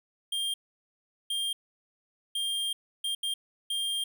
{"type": "tone bursts at uneven times", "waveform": "square", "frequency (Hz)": 3201, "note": "G7", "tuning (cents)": 36, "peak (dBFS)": -29, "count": 6, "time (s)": [[0.32, 0.54], [1.3, 1.53], [2.35, 2.73], [3.04, 3.15], [3.23, 3.34], [3.7, 4.04]], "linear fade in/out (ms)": 5, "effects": ["11-bit"]}